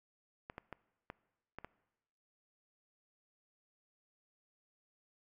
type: clicks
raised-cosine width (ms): 0.5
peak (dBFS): -29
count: 6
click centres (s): 0.499 / 0.581 / 0.727 / 1.101 / 1.586 / 1.646
effects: noise-tail reverb RT60 1.0 s tail -21 dB re dry